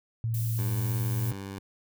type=tone with pitch glide; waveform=sine; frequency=114 to 116.33 Hz; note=A#2 to A#2; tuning=-38 to -3 cents; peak=-26 dBFS; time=0.24-1.32 s; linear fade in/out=0 ms; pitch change=+35 cents; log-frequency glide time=0.65-0.98 s
type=noise; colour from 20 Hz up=violet; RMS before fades=-39 dBFS; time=0.34-1.31 s; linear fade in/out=2 ms
type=tone; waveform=15% pulse; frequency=98 Hz; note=G2; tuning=in tune; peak=-30 dBFS; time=0.58-1.59 s; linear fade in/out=5 ms
effects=none